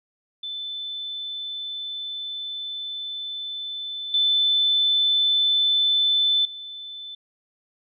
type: tone with level steps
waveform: sine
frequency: 3520 Hz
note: A7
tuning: in tune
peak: -29 / -17 / -34 dBFS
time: 0.43-7.15 s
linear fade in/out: 5 ms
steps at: 4.14 / 6.45 s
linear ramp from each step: 2 ms
effects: none